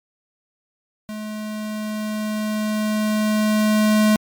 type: tone with level ramp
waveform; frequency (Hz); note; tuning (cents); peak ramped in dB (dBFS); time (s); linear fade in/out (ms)
square; 213.8; A3; -49; -29 to -13; 1.09-4.16; 0
effects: MP3 96 kbps